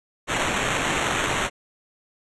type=noise with sample-and-hold; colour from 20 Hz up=blue; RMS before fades=-24 dBFS; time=0.27-1.5 s; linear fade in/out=50 ms; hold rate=4900 Hz; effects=resampled to 24000 Hz